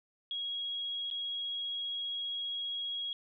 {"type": "tone with dropouts", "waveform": "sine", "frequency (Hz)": 3305, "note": "G#7", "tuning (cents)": -9, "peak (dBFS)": -34, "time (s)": [0.31, 3.13], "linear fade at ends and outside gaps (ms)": 1, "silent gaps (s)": [1.102, 1.111], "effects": []}